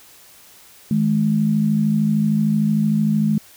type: tone pair together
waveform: sine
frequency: 159 / 212.2 Hz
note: D#3 / G#3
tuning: +38 / +38 cents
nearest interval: perfect fourth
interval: 500 cents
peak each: -20 / -16 dBFS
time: 0.91-3.38 s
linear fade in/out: 2 ms
effects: white hiss -47 dBFS RMS until 3.56 s